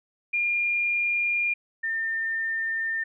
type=tone pair in turn; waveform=sine; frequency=2410 / 1805.5 Hz; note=D7 / A6; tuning=+44 / +44 cents; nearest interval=perfect fourth; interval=500 cents; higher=first; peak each=-22 / -25 dBFS; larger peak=first; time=0.33-1.54 / 1.83-3.04 s; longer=neither; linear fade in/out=10 ms; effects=none